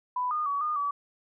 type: tone with pitch steps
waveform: sine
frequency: 995 / 1222 / 1133 / 1220 / 1145 Hz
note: B5 / D#6 / C#6 / D#6 / D6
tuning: +13 / -32 / +37 / -34 / -44 cents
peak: -26 dBFS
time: 0.16-0.91 s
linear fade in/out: 5 ms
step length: 150 ms
effects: none